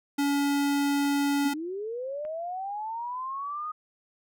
square tone, 283.6 Hz, C#4, 40 cents sharp, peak -24 dBFS, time 0.18-1.54 s, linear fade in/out 10 ms
clicks, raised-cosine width 0.5 ms, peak -33 dBFS, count 2, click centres 1.051 / 2.251 s
sine linear sweep, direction up, 251.3 to 1251 Hz, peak -31 dBFS, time 1.44-3.72 s, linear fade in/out 10 ms
effects none

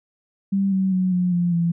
sine tone with pitch steps, 196 / 190.42 / 185 / 179.73 / 174.62 / 169.65 Hz, G3 / G3 / F#3 / F3 / F3 / F3, 0 / -50 / 0 / +50 / 0 / -50 cents, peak -17 dBFS, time 0.52-1.72 s, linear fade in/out 10 ms, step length 200 ms, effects none

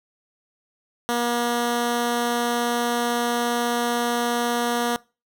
10% pulse tone, 238.8 Hz, A#3, 42 cents sharp, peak -13 dBFS, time 1.09-4.96 s, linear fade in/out 0 ms, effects noise-tail reverb RT60 0.3 s tail -23 dB re dry

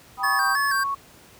sine chord, G augmented, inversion none, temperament equal, 784 / 987.8 / 1244.5 Hz, G5 / B5 / D#6, 0 / 0 / 0 cents, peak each -29 dBFS, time 0.17-0.57 s, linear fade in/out 50 ms
sine tone, 1108.7 Hz, C#6, in tune, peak -23 dBFS, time 0.23-0.95 s, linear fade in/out 10 ms
square tone with vibrato, 1646 Hz, G#6, 16 cents flat, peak -23 dBFS, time 0.23-0.84 s, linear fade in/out 10 ms, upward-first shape square, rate 3.1 Hz, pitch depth 75 cents each way
effects pink hiss -50 dBFS RMS until 1.39 s + high-pass 60 Hz 12 dB/octave

